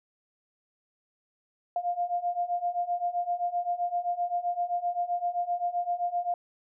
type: beating tone pair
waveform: sine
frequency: 698.5 / 706.2 Hz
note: F5 / F5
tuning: 0 / +19 cents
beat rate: 7.7 Hz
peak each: -31 / -29 dBFS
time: 1.76-6.34 s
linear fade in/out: 2 ms
effects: none